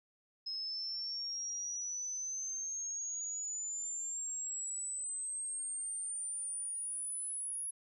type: exponential sweep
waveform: sine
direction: up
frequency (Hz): 5130 to 10530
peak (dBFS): -37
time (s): 0.46-7.71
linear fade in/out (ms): 10
effects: none